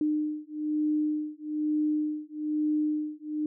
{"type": "beating tone pair", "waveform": "sine", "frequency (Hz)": [302.8, 303.9], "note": ["D#4", "D#4"], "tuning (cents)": [-47, -41], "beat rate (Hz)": 1.1, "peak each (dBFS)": -29, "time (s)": [0.01, 3.46], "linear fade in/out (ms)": 2, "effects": []}